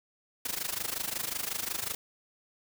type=noise with amplitude modulation; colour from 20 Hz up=white; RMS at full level=-31 dBFS; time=0.45-1.95 s; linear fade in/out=5 ms; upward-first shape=sine; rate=25.5 Hz; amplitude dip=85%; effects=none